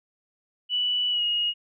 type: tone with pitch glide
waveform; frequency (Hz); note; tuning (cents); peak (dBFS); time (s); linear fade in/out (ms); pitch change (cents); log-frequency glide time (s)
sine; 2960 to 2876; F#7 to F#7; 0 to -50; -22; 0.69-1.54; 50; -50; 1.1-1.23
effects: none